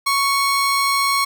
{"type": "tone pair together", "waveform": "30% pulse", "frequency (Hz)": [1108.7, 4186], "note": ["C#6", "C8"], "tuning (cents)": [0, 0], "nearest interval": "octave + major seventh", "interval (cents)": 2300, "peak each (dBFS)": [-14, -21], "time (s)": [0.06, 1.25], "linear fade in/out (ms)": 10, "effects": []}